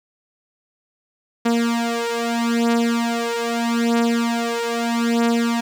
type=beating tone pair; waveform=sawtooth; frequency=233.1 / 233.89 Hz; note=A#3 / A#3; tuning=0 / +6 cents; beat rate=0.79 Hz; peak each=-17 dBFS; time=1.45-5.61 s; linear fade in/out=10 ms; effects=low-pass 8000 Hz 12 dB/octave + 7-bit